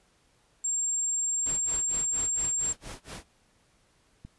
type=tone; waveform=sine; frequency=7430 Hz; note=A#8; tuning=7 cents flat; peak=-26 dBFS; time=0.64-2.73 s; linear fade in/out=10 ms
type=noise with tremolo; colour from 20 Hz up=pink; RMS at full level=-40 dBFS; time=1.45-3.26 s; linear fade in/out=20 ms; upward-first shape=sine; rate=4.3 Hz; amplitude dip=100%
type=click; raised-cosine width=5 ms; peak=-31 dBFS; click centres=4.25 s
effects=pink hiss -66 dBFS RMS until 4.38 s + resampled to 24000 Hz